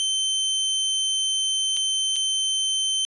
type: tone with dropouts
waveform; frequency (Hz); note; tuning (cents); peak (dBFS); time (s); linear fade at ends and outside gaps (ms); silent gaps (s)
sawtooth; 3096; G7; -22; -18; 0-3.05; 0; 1.767-1.771 / 2.159-2.164
effects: resampled to 24000 Hz